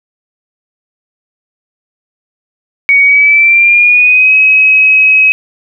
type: tone with pitch glide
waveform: sine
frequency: 2244 to 2548 Hz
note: C#7 to D#7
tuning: +21 to +41 cents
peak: -3 dBFS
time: 2.89-5.32 s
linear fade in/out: 0 ms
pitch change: +220 cents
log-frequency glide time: 3.02-4.34 s
effects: none